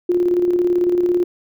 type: tone with tremolo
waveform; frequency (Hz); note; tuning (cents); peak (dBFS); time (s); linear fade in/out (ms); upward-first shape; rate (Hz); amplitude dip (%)
sine; 353.6; F4; +22; -12; 0.09-1.24; 5; square; 18; 40
effects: none